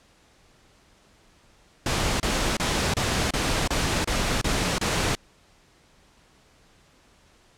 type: noise bursts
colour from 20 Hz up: pink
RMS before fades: -24 dBFS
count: 9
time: 1.86-5.152 s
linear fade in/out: 2 ms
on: 340 ms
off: 29 ms
effects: pink hiss -58 dBFS RMS until 7.57 s + low-pass 8000 Hz 12 dB/octave